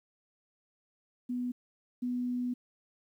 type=tone pair in turn; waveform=sine; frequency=246.9 / 246.9 Hz; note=B3 / B3; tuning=0 / 0 cents; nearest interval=unison; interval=0 cents; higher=neither; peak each=-31 / -30 dBFS; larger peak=second; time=1.29-1.52 / 2.02-2.54 s; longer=second; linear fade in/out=10 ms; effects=11-bit